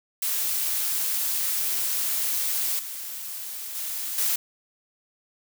blue noise with level steps, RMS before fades -26 / -35 / -31 / -24 dBFS, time 0.22-4.36 s, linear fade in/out 5 ms, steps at 2.79 / 3.75 / 4.18 s, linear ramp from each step 2 ms, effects none

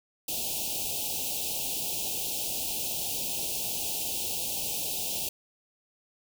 white band-stop noise, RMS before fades -32 dBFS, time 0.28-5.29 s, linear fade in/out 5 ms, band 890 to 2500 Hz, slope 96 dB/octave, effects none

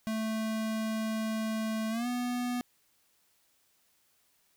square tone with pitch glide, 220 to 245.5 Hz, A3 to B3, 0 to -10 cents, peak -31 dBFS, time 0.07-2.61 s, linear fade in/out 0 ms, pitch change +190 cents, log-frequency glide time 1.9-2.07 s, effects white hiss -70 dBFS RMS until 4.56 s

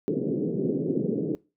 white band-pass noise, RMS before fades -27 dBFS, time 0.08-1.35 s, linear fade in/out 0 ms, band 140 to 450 Hz, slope 48 dB/octave, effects noise-tail reverb RT60 0.3 s tail -23 dB re dry

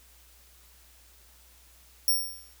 10% pulse tone with exponential decay, 5550 Hz, F8, 12 cents flat, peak -13 dBFS, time 2.08-2.54 s, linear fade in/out 1 ms, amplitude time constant 100 ms, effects added 60 Hz sine -58 dBFS peak until 2.6 s + white hiss -58 dBFS RMS until 2.6 s

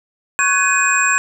sine tone cluster, 1107 / 1522 / 1688 / 2489 / 7510 Hz, C#6 / F#6 / G#6 / D#7 / A#8, -3 / +48 / +28 / 0 / +12 cents, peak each -19 dBFS, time 0.39-1.18 s, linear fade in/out 0 ms, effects none

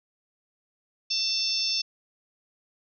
harmonic tone, 890 Hz, A5, 20 cents sharp, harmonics 3 / 4 / 5 / 6 / 7, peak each -36 / -33 / -32 / -26 / -38 dBFS, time 1.1-1.82 s, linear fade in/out 10 ms, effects none

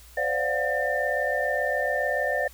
sine tone cluster, 514 / 581 / 700 / 738 / 1796 Hz, C5 / D5 / F5 / F#5 / A6, -31 / -19 / +4 / -5 / +35 cents, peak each -30 / -28 / -32 / -34 / -27 dBFS, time 0.17-2.48 s, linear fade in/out 5 ms, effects added 60 Hz sine -49 dBFS peak until 2.53 s + white hiss -52 dBFS RMS until 2.53 s

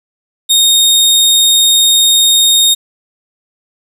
sawtooth tone, 3705 Hz, A#7, 11 cents flat, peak -3 dBFS, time 0.49-2.75 s, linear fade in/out 20 ms, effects resampled to 32000 Hz + 7-bit

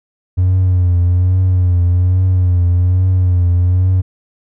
triangle tone with vibrato, 90.5 Hz, F#2, 38 cents flat, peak -6 dBFS, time 0.37-4.02 s, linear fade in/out 20 ms, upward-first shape triangle, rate 1.2 Hz, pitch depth 57 cents each way, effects tanh soft clip ceiling -4 dBFS

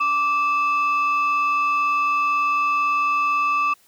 sine tone pair together, 1168 / 2622 Hz, D6 / E7, -10 / -10 cents, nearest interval octave + major second, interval 1400 cents, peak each -17 / -23 dBFS, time 0-3.74 s, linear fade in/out 10 ms, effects tanh soft clip ceiling -13 dBFS + white hiss -57 dBFS RMS until 3.87 s

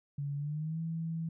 sine tone with pitch glide, 142.5 to 163.69 Hz, C#3 to E3, +48 to -12 cents, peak -33 dBFS, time 0.18-1.29 s, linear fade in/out 5 ms, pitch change +240 cents, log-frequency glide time 0.36-0.8 s, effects none

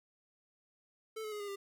square tone with pitch steps, 440 / 429 / 418.2 / 407.7 / 397.5 Hz, A4 / A4 / G#4 / G#4 / G4, 0 / -44 / +12 / -32 / +24 cents, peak -40 dBFS, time 1.16-1.56 s, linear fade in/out 10 ms, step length 80 ms, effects none

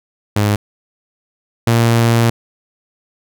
sawtooth tone pair in turn, 103.83 / 116.28 Hz, G#2 / A#2, 0 / -4 cents, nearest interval major second, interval 196 cents, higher second, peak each -8 / -6 dBFS, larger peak second, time 0.36-0.56 / 1.67-2.3 s, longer second, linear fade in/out 5 ms, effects none

